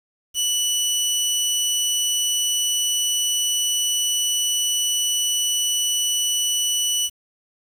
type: tone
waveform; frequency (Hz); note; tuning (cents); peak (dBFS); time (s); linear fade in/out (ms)
20% pulse; 2960; F#7; 0; -14; 0.34-7.1; 50
effects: 7-bit